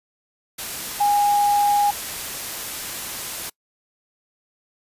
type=tone in noise; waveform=sine; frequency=820 Hz; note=G#5; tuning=22 cents flat; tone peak=-15 dBFS; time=1-1.91 s; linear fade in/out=10 ms; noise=white; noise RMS=-30 dBFS; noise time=0.58-3.5 s; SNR=+12 dB; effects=noise-tail reverb RT60 0.1 s tail -25 dB re dry + resampled to 32000 Hz